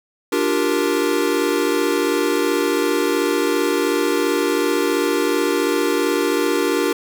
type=chord; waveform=square; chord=G minor seventh; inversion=second; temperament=equal; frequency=293.7 / 349.2 / 392 / 466.2 Hz; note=D4 / F4 / G4 / Bb4; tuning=0 / 0 / 0 / 0 cents; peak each=-23 dBFS; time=0.32-6.93 s; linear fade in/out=5 ms; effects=none